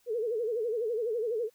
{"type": "tone with vibrato", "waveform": "sine", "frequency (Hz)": 455.8, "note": "A#4", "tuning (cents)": -39, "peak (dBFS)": -28, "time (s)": [0.06, 1.5], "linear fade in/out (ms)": 50, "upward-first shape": "sine", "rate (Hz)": 12, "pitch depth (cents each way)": 130, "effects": ["white hiss -68 dBFS RMS until 1.54 s"]}